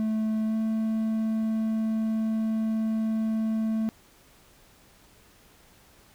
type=tone with pitch glide; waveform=triangle; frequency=218.4 to 220.8 Hz; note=A3 to A3; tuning=-13 to +6 cents; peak=-22 dBFS; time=0-3.89 s; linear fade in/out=0 ms; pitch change=+19 cents; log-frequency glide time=0.46-0.55 s; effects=pink hiss -57 dBFS RMS until 6.14 s